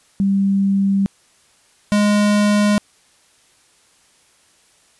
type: tone pair in turn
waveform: sine / square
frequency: 196.4 / 207.1 Hz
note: G3 / G#3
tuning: +4 / -5 cents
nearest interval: minor second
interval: 91 cents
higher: second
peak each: -13 / -13 dBFS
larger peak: neither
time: 0.2-1.06 / 1.92-2.78 s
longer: neither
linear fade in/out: 0 ms
effects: white hiss -55 dBFS RMS until 4.99 s + resampled to 24000 Hz